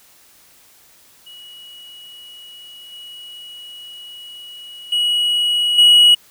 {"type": "tone with level steps", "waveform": "triangle", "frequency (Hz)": 2914, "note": "F#7", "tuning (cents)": -27, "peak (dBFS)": [-35, -32, -13, -5], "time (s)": [1.26, 6.15], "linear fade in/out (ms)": 10, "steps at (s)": [2.92, 4.92, 5.78], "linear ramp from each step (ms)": 5, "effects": ["white hiss -50 dBFS RMS until 6.3 s"]}